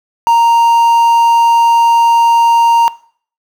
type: tone with quantisation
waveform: triangle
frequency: 930 Hz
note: A#5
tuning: 4 cents flat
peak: -4 dBFS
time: 0.27-2.88 s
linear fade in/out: 0 ms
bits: 5
effects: noise-tail reverb RT60 0.5 s tail -19 dB re dry